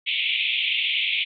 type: band-pass noise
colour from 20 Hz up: pink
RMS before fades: -24 dBFS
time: 0.06-1.25 s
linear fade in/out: 20 ms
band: 2200 to 3600 Hz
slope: 96 dB/octave
effects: none